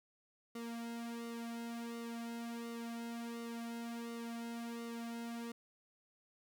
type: tone with flanger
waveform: sawtooth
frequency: 233.1 Hz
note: A#3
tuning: in tune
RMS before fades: -44 dBFS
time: 0.55-5.52 s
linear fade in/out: 5 ms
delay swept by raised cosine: 1.2 to 2.6 ms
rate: 1.4 Hz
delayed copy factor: -0.8
effects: none